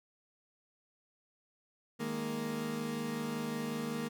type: chord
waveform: 30% pulse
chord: D# suspended fourth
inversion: none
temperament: equal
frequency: 155.56 / 207.7 / 233.1 Hz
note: D#3 / G#3 / A#3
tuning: 0 / 0 / 0 cents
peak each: -40 / -39 / -34 dBFS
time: 1.99-4.09 s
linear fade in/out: 20 ms
effects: none